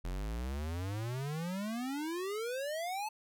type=exponential sweep; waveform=square; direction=up; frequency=42.24 to 880 Hz; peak=-36 dBFS; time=0.04-3.09 s; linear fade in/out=10 ms; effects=none